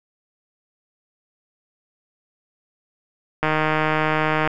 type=click train; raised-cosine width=0.5 ms; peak=-5 dBFS; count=163; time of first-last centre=3.43-4.475 s; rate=155 Hz; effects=none